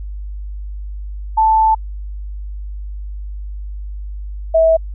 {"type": "tone pair in turn", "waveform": "sine", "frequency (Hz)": [880, 649.1], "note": ["A5", "E5"], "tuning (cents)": [0, -27], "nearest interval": "perfect fourth", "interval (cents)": 527, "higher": "first", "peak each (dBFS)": [-9, -8], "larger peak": "second", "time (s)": [[1.37, 1.75], [4.54, 4.77]], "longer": "first", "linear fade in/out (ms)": 10, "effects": ["added 50 Hz sine -24 dBFS peak until 4.94 s"]}